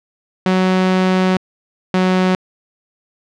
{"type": "tone pair in turn", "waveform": "sawtooth", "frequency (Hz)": [186, 185.08], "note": ["F#3", "F#3"], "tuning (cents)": [9, 1], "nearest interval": "unison", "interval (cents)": 8, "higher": "first", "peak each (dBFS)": -8, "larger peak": "neither", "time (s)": [[0.46, 1.37], [1.94, 2.35]], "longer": "first", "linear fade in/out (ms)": 2, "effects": ["low-pass 4000 Hz 12 dB/octave"]}